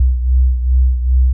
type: beating tone pair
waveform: sine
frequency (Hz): 63 / 65.5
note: B1 / C2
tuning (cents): +35 / +2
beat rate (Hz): 2.5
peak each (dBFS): -10 / -17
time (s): 0-1.33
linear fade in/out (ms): 5
effects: none